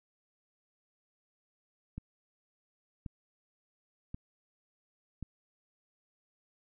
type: click train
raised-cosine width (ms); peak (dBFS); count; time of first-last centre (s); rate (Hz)
5; -27; 4; 1.98-5.227; 0.924
effects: none